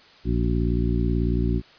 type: harmonic tone with a mistuned harmonic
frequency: 58.27 Hz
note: A#1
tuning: in tune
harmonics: 1 / 2 / 3 / 4 / 5 / 6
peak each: -23 / -26 / -28 / -29 / -30 / -31 dBFS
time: 0.24-1.62 s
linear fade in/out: 50 ms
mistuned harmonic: 6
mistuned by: +74 cents
effects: white hiss -51 dBFS RMS until 1.78 s + resampled to 11025 Hz

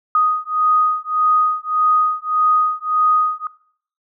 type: beating tone pair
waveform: sine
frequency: 1244.5 / 1246.2 Hz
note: D#6 / D#6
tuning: 0 / +2 cents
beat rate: 1.7 Hz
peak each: -17 dBFS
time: 0.15-3.47 s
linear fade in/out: 2 ms
effects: noise-tail reverb RT60 0.6 s tail -22 dB re dry

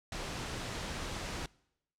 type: noise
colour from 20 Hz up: pink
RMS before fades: -39 dBFS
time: 0.12-1.46 s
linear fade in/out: 2 ms
effects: noise-tail reverb RT60 0.8 s tail -24 dB re dry + low-pass 7000 Hz 12 dB/octave

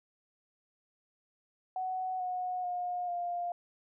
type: tone with pitch steps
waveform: sine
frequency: 745 / 730.1 / 715.5 / 701.2 Hz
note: F#5 / F#5 / F5 / F5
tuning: +12 / -23 / +42 / +7 cents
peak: -32 dBFS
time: 1.76-3.52 s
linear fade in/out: 2 ms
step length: 440 ms
effects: none

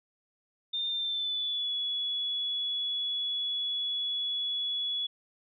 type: tone with pitch glide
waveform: sine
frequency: 3612 to 3390 Hz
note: A7 to G#7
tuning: +45 to +35 cents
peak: -29 dBFS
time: 0.73-5.07 s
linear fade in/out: 10 ms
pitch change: -110 cents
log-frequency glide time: 0.9-1.73 s
effects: none

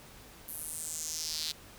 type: tone with high-pass filter sweep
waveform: sawtooth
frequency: 157.5 Hz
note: D#3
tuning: 21 cents sharp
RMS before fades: -38 dBFS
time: 0.48-1.52 s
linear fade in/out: 5 ms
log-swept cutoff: 12000 to 4000 Hz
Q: 3.5
effects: pink hiss -53 dBFS RMS until 1.78 s

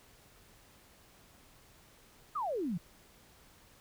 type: exponential sweep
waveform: sine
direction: down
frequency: 1318.5 to 155.5 Hz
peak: -32 dBFS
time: 2.35-2.78 s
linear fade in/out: 10 ms
effects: pink hiss -61 dBFS RMS until 3.8 s

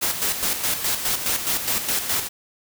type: noise with tremolo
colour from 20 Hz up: white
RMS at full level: -22 dBFS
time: 0.01-2.29 s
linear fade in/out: 20 ms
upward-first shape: square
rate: 4.8 Hz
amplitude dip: 55%
effects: none

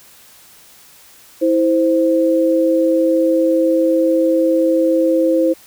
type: tone pair together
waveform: sine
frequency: 326.1 / 521 Hz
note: E4 / C5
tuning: -19 / -7 cents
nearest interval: minor sixth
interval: 812 cents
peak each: -14 / -14 dBFS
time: 1.41-5.54 s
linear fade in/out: 20 ms
effects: white hiss -45 dBFS RMS until 5.66 s

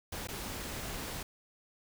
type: noise with dropouts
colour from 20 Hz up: pink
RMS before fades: -40 dBFS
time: 0.12-1.23 s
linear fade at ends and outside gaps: 5 ms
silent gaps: 0.273-0.285 s
effects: none

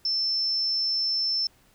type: tone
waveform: sine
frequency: 5320 Hz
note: E8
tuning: 15 cents sharp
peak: -23 dBFS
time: 0.05-1.47 s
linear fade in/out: 2 ms
effects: pink hiss -61 dBFS RMS until 1.74 s

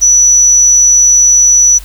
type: tone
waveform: sine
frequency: 5920 Hz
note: F#8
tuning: in tune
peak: -3 dBFS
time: 0.01-1.79 s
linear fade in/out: 20 ms
effects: added 50 Hz sine -27 dBFS peak until 1.84 s + white hiss -36 dBFS RMS until 1.84 s

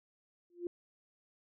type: tone with exponential growth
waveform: sine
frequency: 349.2 Hz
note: F4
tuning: in tune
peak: -31 dBFS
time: 0.5-0.67 s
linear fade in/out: 2 ms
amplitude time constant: 36 ms
effects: none

